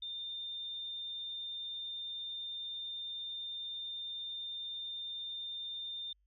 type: tone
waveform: sine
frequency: 3609 Hz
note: A7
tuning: 43 cents sharp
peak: -39 dBFS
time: 0.02-6.13 s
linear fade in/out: 5 ms
effects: added 50 Hz sine -70 dBFS peak until 6.26 s